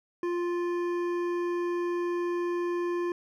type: tone with hard clipping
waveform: sine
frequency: 349.2 Hz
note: F4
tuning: in tune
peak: -29 dBFS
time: 0.23-3.12 s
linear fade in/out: 2 ms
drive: 11 dB
effects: none